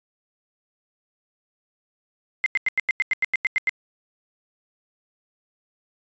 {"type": "tone bursts", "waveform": "sine", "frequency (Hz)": 2081, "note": "C7", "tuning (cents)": -10, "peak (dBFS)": -17, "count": 12, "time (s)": [2.44, 3.693], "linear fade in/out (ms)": 0, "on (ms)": 21, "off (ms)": 91, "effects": ["resampled to 16000 Hz"]}